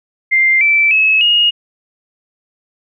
sine tone with pitch steps, 2097 / 2327 / 2582 / 2865 Hz, C7 / D7 / E7 / F7, +3 / -17 / -37 / +44 cents, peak -8 dBFS, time 0.31-1.51 s, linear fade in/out 20 ms, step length 300 ms, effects none

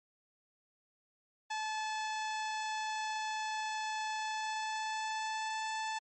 sawtooth tone with pitch glide, 866 to 876.6 Hz, A5 to A5, -28 to -7 cents, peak -31 dBFS, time 1.5-5.99 s, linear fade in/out 10 ms, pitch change +21 cents, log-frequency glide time 4.1-5.68 s, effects MP3 32 kbps

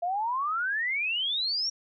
sine exponential sweep, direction up, 675 to 5690 Hz, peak -26 dBFS, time 0.02-1.7 s, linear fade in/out 10 ms, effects none

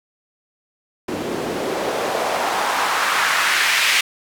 white noise with band-pass filter sweep, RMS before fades -20 dBFS, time 1.08-4.01 s, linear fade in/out 5 ms, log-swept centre 270 to 2400 Hz, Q 1.6, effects none

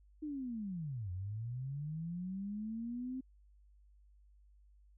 sine linear two-way sweep, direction down then up, 311.1 to 87.31 to 263.2 Hz, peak -38 dBFS, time 0.22-3.21 s, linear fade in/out 10 ms, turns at 1.11 s, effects added 50 Hz sine -61 dBFS peak until 4.97 s

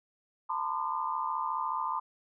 sine tone cluster, 891 / 956 / 1030 / 1205 Hz, A5 / A#5 / C6 / D6, +22 / +43 / -28 / +44 cents, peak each -36 / -39 / -33 / -36 dBFS, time 0.49-2 s, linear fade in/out 10 ms, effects none

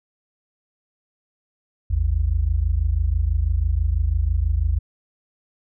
sine tone pair together, 54.61 / 80.7 Hz, A1 / E2, -12 / -36 cents, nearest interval perfect fifth, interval 676 cents, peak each -20 dBFS, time 1.9-4.79 s, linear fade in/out 10 ms, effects none

